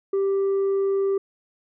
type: tone with tanh clipping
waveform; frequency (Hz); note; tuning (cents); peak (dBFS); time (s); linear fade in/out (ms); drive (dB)
sine; 392; G4; 0; -20; 0.13-1.18; 5; 2
effects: none

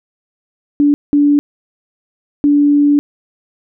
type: tone bursts at uneven times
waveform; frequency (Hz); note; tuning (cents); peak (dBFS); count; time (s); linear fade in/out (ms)
sine; 289.7; D4; -24; -7; 3; 0.8-0.94 / 1.13-1.39 / 2.44-2.99; 0
effects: none

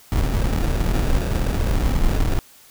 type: noise with sample-and-hold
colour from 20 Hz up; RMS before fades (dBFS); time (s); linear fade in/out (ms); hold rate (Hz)
brown; -19; 0.12-2.39; 0; 1050
effects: white hiss -49 dBFS RMS until 2.7 s

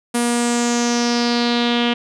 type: tone with low-pass filter sweep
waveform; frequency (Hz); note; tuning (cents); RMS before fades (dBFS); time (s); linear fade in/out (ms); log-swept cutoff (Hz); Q
sawtooth; 238.7; A#3; +41; -18; 0.14-1.94; 10; 10000 to 3100; 4.4
effects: none

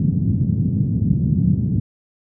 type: band-pass noise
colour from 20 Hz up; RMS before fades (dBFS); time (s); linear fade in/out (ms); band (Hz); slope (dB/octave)
pink; -18; 0-1.8; 5; 100 to 200; 24
effects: none

